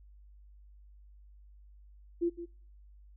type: tone with echo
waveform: sine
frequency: 342.9 Hz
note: F4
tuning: 32 cents flat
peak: -26 dBFS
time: 2.21-2.3 s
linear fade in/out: 20 ms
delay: 160 ms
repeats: 1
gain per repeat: -12 dB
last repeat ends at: 2.46 s
effects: noise-tail reverb RT60 0.5 s tail -23 dB re dry + added 50 Hz sine -53 dBFS peak until 3.16 s